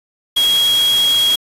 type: tone in noise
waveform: sine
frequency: 3297 Hz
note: G#7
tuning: 13 cents flat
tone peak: -11 dBFS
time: 0.36-1.36 s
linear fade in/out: 10 ms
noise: white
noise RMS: -23 dBFS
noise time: 0.36-1.36 s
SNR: +9 dB
effects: resampled to 32000 Hz